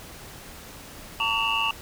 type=tone cluster; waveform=sine; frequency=903 / 1137 / 2664 / 2775 / 2876 Hz; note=A5 / C#6 / E7 / F7 / F#7; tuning=+45 / +44 / +18 / -12 / -50 cents; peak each=-28 dBFS; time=1.2-1.71 s; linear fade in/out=2 ms; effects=tanh soft clip ceiling -14 dBFS + pink hiss -43 dBFS RMS until 1.81 s

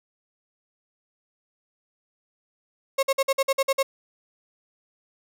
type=tone bursts; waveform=35% pulse; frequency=543 Hz; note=C#5; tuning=36 cents flat; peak=-17 dBFS; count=9; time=2.98-3.83 s; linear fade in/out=10 ms; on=50 ms; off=50 ms; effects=none

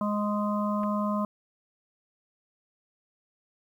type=harmonic tone; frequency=207.7 Hz; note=G#3; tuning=in tune; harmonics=1 / 3 / 5 / 6; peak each=-27 / -33 / -32 / -37 dBFS; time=0.01-1.25 s; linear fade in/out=2 ms
type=clicks; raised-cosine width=0.5 ms; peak=-30 dBFS; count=2; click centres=0.833 / 0.839 s
effects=10-bit

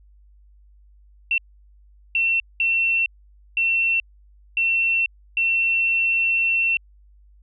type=tone bursts at uneven times; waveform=sine; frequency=2704 Hz; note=E7; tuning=43 cents sharp; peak=-17 dBFS; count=6; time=1.31-1.38 / 2.15-2.4 / 2.6-3.06 / 3.57-4 / 4.57-5.06 / 5.37-6.77 s; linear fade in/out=2 ms; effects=added 50 Hz sine -49 dBFS peak until 7.42 s

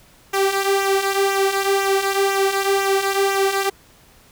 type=tone with flanger; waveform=sawtooth; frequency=392 Hz; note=G4; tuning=in tune; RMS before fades=-19 dBFS; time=0.33-3.7 s; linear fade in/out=10 ms; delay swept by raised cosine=0.22 to 2.92 ms; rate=2 Hz; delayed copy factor=-0.6; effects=pink hiss -51 dBFS RMS until 4.31 s

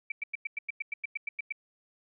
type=tone bursts; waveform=sine; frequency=2315 Hz; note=D7; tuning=25 cents flat; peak=-30 dBFS; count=13; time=0.1-1.524 s; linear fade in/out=5 ms; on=20 ms; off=97 ms; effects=none

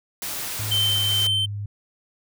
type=noise; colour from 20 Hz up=white; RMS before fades=-30 dBFS; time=0.22-1.27 s; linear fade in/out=2 ms
type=tone with pitch glide; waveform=sine; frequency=105.1 to 102.34 Hz; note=G#2 to G#2; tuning=+21 to -25 cents; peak=-27 dBFS; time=0.59-1.66 s; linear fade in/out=5 ms; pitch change=-46 cents; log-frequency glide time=0.7-0.95 s
type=tone with tremolo; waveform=triangle; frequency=3100 Hz; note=G7; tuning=20 cents flat; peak=-17 dBFS; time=0.71-1.46 s; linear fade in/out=10 ms; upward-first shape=triangle; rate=2.3 Hz; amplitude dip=25%
effects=none

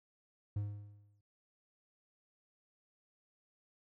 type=tone with exponential decay; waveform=triangle; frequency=102.8 Hz; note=G#2; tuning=17 cents flat; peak=-30 dBFS; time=0.56-1.21 s; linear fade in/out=5 ms; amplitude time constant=140 ms; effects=none

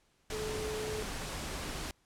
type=tone in noise; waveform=sine; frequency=430.6 Hz; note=A4; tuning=37 cents flat; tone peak=-36 dBFS; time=0.32-1.03 s; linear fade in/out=2 ms; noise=pink; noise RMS=-39 dBFS; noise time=0.3-1.91 s; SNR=0 dB; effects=pink hiss -71 dBFS RMS until 2.05 s + low-pass 10000 Hz 12 dB/octave

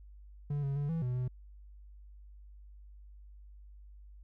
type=tone with pitch steps; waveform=triangle; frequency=144.6 / 138.7 / 143.9 / 164.4 / 124.5 / 125.8 Hz; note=D3 / C#3 / D3 / E3 / B2 / B2; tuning=-27 / +1 / -35 / -4 / +14 / +32 cents; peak=-29 dBFS; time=0.5-1.28 s; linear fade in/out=5 ms; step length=130 ms; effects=added 50 Hz sine -50 dBFS peak until 4.23 s

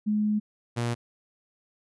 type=tone pair in turn; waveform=sine / sawtooth; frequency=211.1 / 118.76 Hz; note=G#3 / A#2; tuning=+29 / +33 cents; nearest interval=minor seventh; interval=996 cents; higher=first; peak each=-22 dBFS; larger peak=neither; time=0.06-0.4 / 0.76-0.95 s; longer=first; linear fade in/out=20 ms; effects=resampled to 24000 Hz

